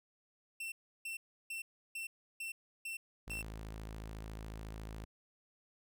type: tone bursts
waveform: 45% pulse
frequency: 2694 Hz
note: E7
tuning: 37 cents sharp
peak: -40 dBFS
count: 7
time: 0.6-3.42 s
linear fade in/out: 5 ms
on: 120 ms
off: 330 ms
type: tone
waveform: sawtooth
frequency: 54 Hz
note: A1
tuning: 32 cents flat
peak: -40 dBFS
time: 3.27-5.05 s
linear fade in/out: 10 ms
effects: none